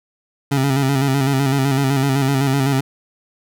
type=tone with vibrato; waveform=25% pulse; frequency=136.4 Hz; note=C#3; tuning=28 cents flat; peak=-11 dBFS; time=0.51-2.81 s; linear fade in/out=10 ms; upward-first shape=square; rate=7.9 Hz; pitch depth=49 cents each way; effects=none